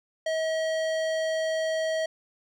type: tone with hard clipping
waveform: sine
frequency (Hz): 639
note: D#5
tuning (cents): +46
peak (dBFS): -27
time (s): 0.26-2.06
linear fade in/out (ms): 5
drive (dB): 16
effects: none